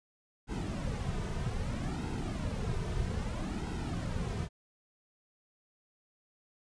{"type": "noise with flanger", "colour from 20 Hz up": "brown", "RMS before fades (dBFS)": -35, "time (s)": [0.47, 4.49], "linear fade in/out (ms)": 50, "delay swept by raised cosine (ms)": [1.7, 3.7], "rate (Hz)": 0.62, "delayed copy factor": -0.65, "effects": ["resampled to 22050 Hz"]}